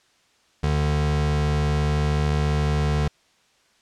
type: tone pair together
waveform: square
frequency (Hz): 74.3 / 148.3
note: D2 / D3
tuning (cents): +21 / +17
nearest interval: octave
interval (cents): 1196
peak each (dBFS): -23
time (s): 0.63-3.08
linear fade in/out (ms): 5
effects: white hiss -61 dBFS RMS until 3.81 s + low-pass 6000 Hz 12 dB/octave